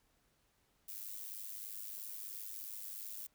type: noise with amplitude modulation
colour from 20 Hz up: violet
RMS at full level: -43 dBFS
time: 0.88-3.27 s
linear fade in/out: 5 ms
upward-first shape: sine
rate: 103 Hz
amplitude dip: 70%
effects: pink hiss -75 dBFS RMS until 3.34 s